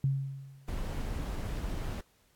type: tone with exponential decay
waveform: sine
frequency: 136.4 Hz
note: C#3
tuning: 28 cents flat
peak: -23 dBFS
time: 0.04-0.83 s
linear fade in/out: 2 ms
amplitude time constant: 170 ms
type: noise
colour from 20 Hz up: brown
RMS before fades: -35 dBFS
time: 0.68-2.01 s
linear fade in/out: 5 ms
effects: pink hiss -68 dBFS RMS until 2.35 s + AAC 64 kbps